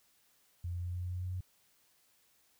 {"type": "tone with pitch steps", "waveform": "sine", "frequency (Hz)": [87.31, 87.92, 88.53, 89.14, 89.76, 90.39, 91.02, 91.65], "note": ["F2", "F2", "F2", "F2", "F2", "F#2", "F#2", "F#2"], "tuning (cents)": [0, 12, 24, 36, 48, -40, -28, -16], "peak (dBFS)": -35, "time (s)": [0.64, 1.408], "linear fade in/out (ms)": 5, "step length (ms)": 96, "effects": ["white hiss -70 dBFS RMS until 2.59 s"]}